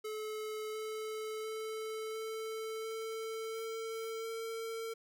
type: tone with pitch steps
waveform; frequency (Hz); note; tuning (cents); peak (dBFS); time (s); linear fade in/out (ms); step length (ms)
square; 431.1 / 434.6 / 438.1 / 441.7 / 445.3 / 448.9 / 452.5; A4 / A4 / A4 / A4 / A4 / A4 / A4; -35 / -21 / -7 / +7 / +21 / +35 / +48; -39; 0.04-4.94; 10; 700
effects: none